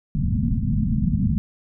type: low-pass noise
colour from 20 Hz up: white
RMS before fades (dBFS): -21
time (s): 0.15-1.38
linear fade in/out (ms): 0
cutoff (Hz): 240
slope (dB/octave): 96
effects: none